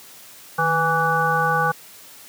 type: harmonic tone with a mistuned harmonic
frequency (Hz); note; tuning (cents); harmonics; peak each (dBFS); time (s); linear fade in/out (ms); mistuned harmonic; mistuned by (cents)
164.81; E3; 0; 1 / 3 / 5 / 7 / 9; -26 / -26 / -22 / -22 / -22; 0.58-1.72; 10; 1; -94
effects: white hiss -44 dBFS RMS until 2.28 s + high-pass 100 Hz 12 dB/octave